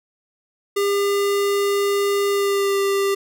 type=tone with pitch glide; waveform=square; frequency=402.1 to 395.6 Hz; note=G4 to G4; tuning=+44 to +16 cents; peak=-18 dBFS; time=0.76-3.15 s; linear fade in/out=10 ms; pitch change=-28 cents; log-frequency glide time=2.29-2.78 s; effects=none